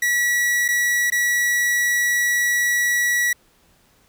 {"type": "tone with dropouts", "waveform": "45% pulse", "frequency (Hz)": 1936, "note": "B6", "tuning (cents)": -35, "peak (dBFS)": -17, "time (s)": [0.02, 3.33], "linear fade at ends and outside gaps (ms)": 5, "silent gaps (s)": [[0.681, 0.686], [1.102, 1.121]], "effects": ["pink hiss -58 dBFS RMS until 4.08 s"]}